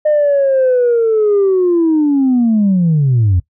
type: linear sweep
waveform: sine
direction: down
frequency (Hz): 611 to 83.8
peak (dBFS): -7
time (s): 0.05-3.4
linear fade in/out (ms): 10
effects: noise-tail reverb RT60 0.1 s tail -20 dB re dry + tanh soft clip ceiling -6 dBFS